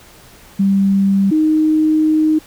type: tone pair in turn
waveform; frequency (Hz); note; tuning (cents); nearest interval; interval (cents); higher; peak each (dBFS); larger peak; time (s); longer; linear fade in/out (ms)
sine; 196 / 311.1; G3 / D#4; 0 / 0; minor sixth; 800; second; -10 / -10; neither; 0.59-1.31 / 1.31-2.39; second; 10
effects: pink hiss -43 dBFS RMS until 2.46 s